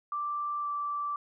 sine tone with pitch glide, 1174.7 to 1165.9 Hz, D6 to D6, 0 to -13 cents, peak -30 dBFS, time 0.12-1.16 s, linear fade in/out 2 ms, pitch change -13 cents, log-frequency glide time 0.61-0.67 s, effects none

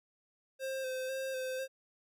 square tone with vibrato, 524 Hz, C5, 2 cents sharp, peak -36 dBFS, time 0.59-1.68 s, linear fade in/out 50 ms, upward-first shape square, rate 2 Hz, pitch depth 22 cents each way, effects none

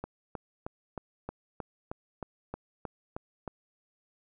click train, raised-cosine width 1 ms, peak -22 dBFS, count 12, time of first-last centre 0.04-3.478 s, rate 3.2 Hz, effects none

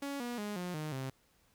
sawtooth tone with pitch steps, 280.5 / 241.4 / 207.7 / 178.76 / 153.83 / 132.38 Hz, C#4 / B3 / G#3 / F3 / D#3 / C3, +21 / -39 / 0 / +41 / -19 / +21 cents, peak -33 dBFS, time 0.02-1.1 s, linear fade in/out 5 ms, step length 180 ms, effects pink hiss -70 dBFS RMS until 1.54 s

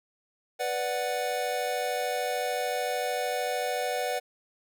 square chord, B minor, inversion none, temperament equal, 493.9 / 587.3 / 740 Hz, B4 / D5 / F#5, 0 / 0 / 0 cents, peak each -33 / -34 / -32 dBFS, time 0.59-4.2 s, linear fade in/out 20 ms, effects none

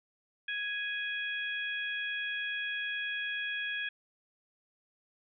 harmonic tone, 830.6 Hz, G#5, in tune, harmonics 2 / 3 / 4, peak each -35 / -38 / -40 dBFS, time 0.48-3.89 s, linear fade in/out 5 ms, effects none

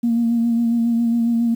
sine tone with vibrato, 233.1 Hz, A#3, in tune, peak -14 dBFS, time 0.03-1.55 s, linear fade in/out 10 ms, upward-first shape sine, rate 7.3 Hz, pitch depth 27 cents each way, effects tanh soft clip ceiling -10 dBFS + 8-bit

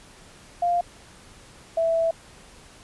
sine tone pair in turn, 698.5 / 659.3 Hz, F5 / E5, 0 / 0 cents, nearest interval minor second, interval 100 cents, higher first, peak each -19 dBFS, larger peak neither, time 0.62-0.81 / 1.77-2.11 s, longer second, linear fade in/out 5 ms, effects pink hiss -49 dBFS RMS until 2.83 s + resampled to 24000 Hz

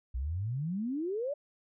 sine exponential sweep, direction up, 58.27 to 602 Hz, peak -31 dBFS, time 0.14-1.34 s, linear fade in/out 10 ms, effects none

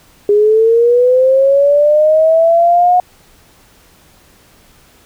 sine linear sweep, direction up, 407.6 to 727 Hz, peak -6 dBFS, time 0.29-3 s, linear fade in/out 2 ms, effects pink hiss -47 dBFS RMS until 5.05 s

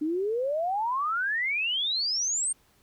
sine exponential sweep, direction up, 293.7 to 8870 Hz, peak -25 dBFS, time 0.01-2.53 s, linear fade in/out 10 ms, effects pink hiss -64 dBFS RMS until 2.82 s

